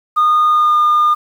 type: tone with pitch glide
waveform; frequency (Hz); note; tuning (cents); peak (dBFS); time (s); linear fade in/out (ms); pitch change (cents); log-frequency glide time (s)
sine; 1226 to 1212.6; D#6 to D#6; -26 to -45; -7; 0.16-1.15; 20; -19; 0.48-0.78
effects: tanh soft clip ceiling -7 dBFS + 7-bit